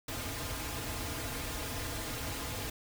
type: noise with comb filter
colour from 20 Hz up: pink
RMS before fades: -38 dBFS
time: 0.08-2.7 s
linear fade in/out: 5 ms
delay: 5.3 ms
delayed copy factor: -0.75
effects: none